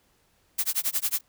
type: noise with tremolo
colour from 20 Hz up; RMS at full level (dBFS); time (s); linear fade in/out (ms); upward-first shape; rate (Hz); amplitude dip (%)
blue; -24; 0.58-1.21; 10; sine; 11; 100
effects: pink hiss -66 dBFS RMS until 1.28 s